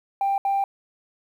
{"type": "tone bursts at uneven times", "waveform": "sine", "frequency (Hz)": 790, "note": "G5", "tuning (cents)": 13, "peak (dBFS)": -18, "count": 2, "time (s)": [[0.21, 0.38], [0.45, 0.64]], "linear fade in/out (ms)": 2, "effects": ["tanh soft clip ceiling -17 dBFS", "9-bit"]}